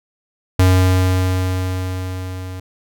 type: tone with level ramp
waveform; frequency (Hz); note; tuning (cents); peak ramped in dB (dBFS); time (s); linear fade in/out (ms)
square; 92.5; F#2; 0; -9 to -28; 0.59-2.6; 5
effects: none